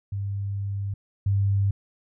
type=tone pair in turn; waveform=sine; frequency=99.6 / 99.23 Hz; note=G2 / G2; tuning=+28 / +22 cents; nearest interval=unison; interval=6 cents; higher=first; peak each=-26 / -19 dBFS; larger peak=second; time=0.12-0.94 / 1.26-1.71 s; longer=first; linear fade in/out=5 ms; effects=none